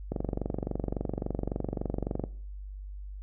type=click train; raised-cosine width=2 ms; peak=-17 dBFS; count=51; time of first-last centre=0.12-2.239 s; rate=23.6 Hz; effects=noise-tail reverb RT60 0.5 s tail -19 dB re dry + added 49 Hz sine -38 dBFS peak until 3.22 s